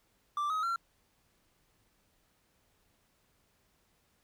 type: tone with pitch steps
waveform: triangle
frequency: 1174.7 / 1266.3 / 1365.1 Hz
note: D6 / D#6 / F6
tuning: 0 / +30 / -40 cents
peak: -28 dBFS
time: 0.37-0.76 s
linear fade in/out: 2 ms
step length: 130 ms
effects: pink hiss -72 dBFS RMS until 4.23 s